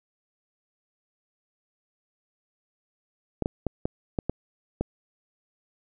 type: clicks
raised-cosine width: 2 ms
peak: -12 dBFS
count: 7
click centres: 3.423 / 3.459 / 3.667 / 3.855 / 4.188 / 4.296 / 4.81 s
effects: none